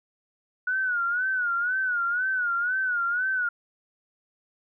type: tone with vibrato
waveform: sine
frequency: 1461 Hz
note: F#6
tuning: 22 cents flat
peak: -23 dBFS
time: 0.67-3.49 s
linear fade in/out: 5 ms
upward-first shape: sine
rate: 2 Hz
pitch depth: 100 cents each way
effects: none